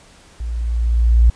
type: tone with level ramp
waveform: sine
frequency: 58 Hz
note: A#1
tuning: 8 cents flat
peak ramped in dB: -22 to -6 dBFS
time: 0.4-1.3 s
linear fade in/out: 5 ms
effects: pink hiss -47 dBFS RMS until 1.35 s + resampled to 22050 Hz